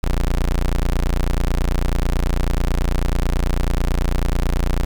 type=tone; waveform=30% pulse; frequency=29.14 Hz; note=A#0; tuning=in tune; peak=-13 dBFS; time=0.03-4.85 s; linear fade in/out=10 ms; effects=7-bit